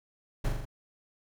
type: noise with echo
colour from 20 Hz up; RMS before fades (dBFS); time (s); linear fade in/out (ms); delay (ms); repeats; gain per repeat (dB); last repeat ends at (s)
brown; -27; 0.44-0.49; 10; 41; 4; -3; 0.654
effects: none